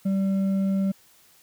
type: tone with hard clipping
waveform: sine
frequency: 194 Hz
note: G3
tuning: 18 cents flat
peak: -22 dBFS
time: 0.05-0.92 s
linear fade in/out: 10 ms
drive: 4 dB
effects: white hiss -57 dBFS RMS until 1.42 s